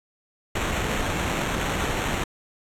pink noise with sample-and-hold, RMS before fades -26 dBFS, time 0.55-2.24 s, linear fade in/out 5 ms, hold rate 4900 Hz, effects low-pass 11000 Hz 12 dB/octave

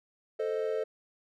triangle chord, A diminished, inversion none, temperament equal, 440 / 523.3 / 622.3 Hz, A4 / C5 / Eb5, 0 / 0 / 0 cents, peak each -29 / -33 / -34 dBFS, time 0.39-0.84 s, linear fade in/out 10 ms, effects none

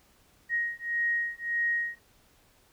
sine beating tone pair, 1878 / 1879.7 Hz, A#6 / A#6, +12 / +14 cents, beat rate 1.7 Hz, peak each -30 dBFS, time 0.49-1.99 s, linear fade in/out 50 ms, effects pink hiss -63 dBFS RMS until 2.72 s

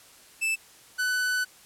45% pulse tone pair in turn, 2637 / 1497.2 Hz, E7 / F#6, 0 / +20 cents, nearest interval minor seventh, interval 980 cents, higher first, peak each -24 dBFS, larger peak neither, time 0.41-0.56 / 0.98-1.45 s, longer second, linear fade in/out 20 ms, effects white hiss -53 dBFS RMS until 1.65 s + low-pass 12000 Hz 12 dB/octave

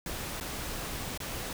pink noise with dropouts, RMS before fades -37 dBFS, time 0.06-1.53 s, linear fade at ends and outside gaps 2 ms, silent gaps 0.401-0.409 / 1.176-1.202 s, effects none

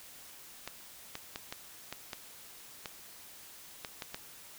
clicks, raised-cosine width 0.2 ms, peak -21 dBFS, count 10, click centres 0.676 / 1.154 / 1.359 / 1.525 / 1.926 / 2.132 / 2.858 / 3.848 / 4.022 / 4.145 s, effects white hiss -52 dBFS RMS until 4.58 s

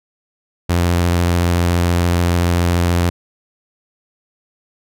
sawtooth tone with vibrato, 86.9 Hz, F2, 8 cents flat, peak -9 dBFS, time 0.69-3.1 s, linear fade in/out 10 ms, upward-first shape square, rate 14 Hz, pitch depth 17 cents each way, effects none

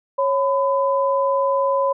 sine tone pair together, 550 / 1006.4 Hz, C#5 / B5, -14 / +32 cents, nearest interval minor seventh, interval 1046 cents, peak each -18 / -20 dBFS, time 0.18-1.93 s, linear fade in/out 10 ms, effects none

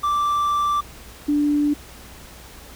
triangle / sine tone pair in turn, 1172 / 293 Hz, D6 / D4, -4 / -4 cents, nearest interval 2 octaves, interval 2400 cents, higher first, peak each -16 dBFS, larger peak neither, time 0.03-0.81 / 1.28-1.74 s, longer first, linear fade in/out 10 ms, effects added 60 Hz sine -45 dBFS peak until 2.75 s + pink hiss -43 dBFS RMS until 2.75 s

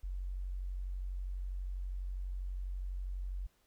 sine tone, 46.11 Hz, F#1, 5 cents flat, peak -36 dBFS, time 0.03-3.47 s, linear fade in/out 10 ms, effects pink hiss -73 dBFS RMS until 3.66 s

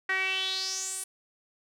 sawtooth tone with band-pass filter sweep, 379.8 Hz, F#4, 45 cents sharp, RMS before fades -31 dBFS, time 0.09-1.04 s, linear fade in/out 5 ms, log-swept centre 1800 to 9900 Hz, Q 5.7, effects none

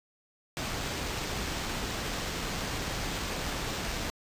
pink noise with sample-and-hold, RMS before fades -34 dBFS, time 0.57-4.1 s, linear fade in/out 0 ms, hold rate 11025 Hz, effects resampled to 32000 Hz

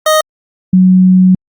25% pulse / sine tone pair in turn, 622.3 / 185.01 Hz, D#5 / F#3, 0 / 0 cents, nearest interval octave + major sixth, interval 2100 cents, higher first, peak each -3 dBFS, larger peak neither, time 0.06-0.21 / 0.73-1.35 s, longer second, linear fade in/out 5 ms, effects Opus 48 kbps

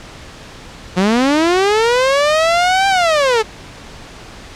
sawtooth linear two-way sweep, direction up then down, 174.61 to 793 to 421.6 Hz, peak -7 dBFS, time 0.96-3.43 s, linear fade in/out 20 ms, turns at 2.88 s, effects pink hiss -35 dBFS RMS until 4.55 s + low-pass 6000 Hz 12 dB/octave

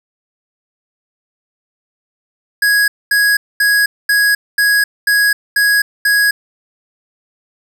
square tone bursts, 1661.2 Hz, G#6, in tune, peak -10 dBFS, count 8, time 2.62-6.31 s, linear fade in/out 5 ms, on 260 ms, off 230 ms, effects none

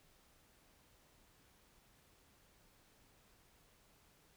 silence, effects pink hiss -69 dBFS RMS until 4.36 s

